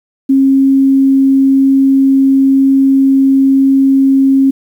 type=tone; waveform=sine; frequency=270.1 Hz; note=C#4; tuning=45 cents flat; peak=-5 dBFS; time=0.29-4.51 s; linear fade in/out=10 ms; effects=7-bit